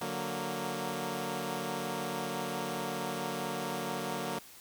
10% pulse chord, D augmented, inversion none, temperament equal with one note detuned, 146.83 / 185 / 232.4 Hz, D3 / F#3 / A#3, 0 / 0 / -5 cents, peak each -32 / -30 / -29 dBFS, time 0.01-4.39 s, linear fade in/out 5 ms, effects white hiss -53 dBFS RMS until 4.6 s

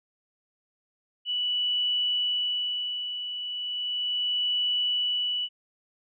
sine tone with tremolo, 2957 Hz, F#7, 2 cents flat, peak -23 dBFS, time 1.25-5.49 s, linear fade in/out 50 ms, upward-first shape sine, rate 0.36 Hz, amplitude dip 60%, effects none

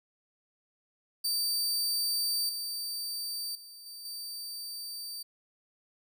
sawtooth tone with level steps, 4635 Hz, D8, 24 cents flat, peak -25 / -31 / -44 / -40 / -35 dBFS, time 1.24-5.23 s, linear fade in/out 10 ms, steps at 2.49 / 3.55 / 3.86 / 4.05 s, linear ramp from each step 2 ms, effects none

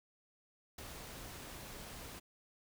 pink noise with ADSR envelope, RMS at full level -45 dBFS, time 0.78-2.2 s, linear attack 6 ms, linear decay 7 ms, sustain -4 dB, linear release 17 ms, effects none

